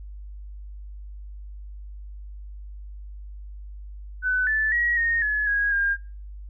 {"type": "tone with pitch steps", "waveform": "sine", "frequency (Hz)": [1504, 1749, 1906, 1851, 1704, 1649, 1610], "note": ["F#6", "A6", "A#6", "A#6", "G#6", "G#6", "G6"], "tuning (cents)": [28, -11, 38, -13, 44, -13, 46], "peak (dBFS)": -20, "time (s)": [4.22, 5.97], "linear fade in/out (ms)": 50, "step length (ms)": 250, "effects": ["noise-tail reverb RT60 0.4 s tail -21 dB re dry", "added 50 Hz sine -36 dBFS peak until 6.49 s"]}